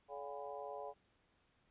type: harmonic tone with a mistuned harmonic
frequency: 142.6 Hz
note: C#3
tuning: 49 cents sharp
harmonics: 3 / 4 / 5 / 6 / 7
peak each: -50 / -48 / -50 / -51 / -53 dBFS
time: 0.08-0.94 s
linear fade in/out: 50 ms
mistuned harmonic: 6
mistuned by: -92 cents
effects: pink hiss -75 dBFS RMS until 1.7 s + resampled to 8000 Hz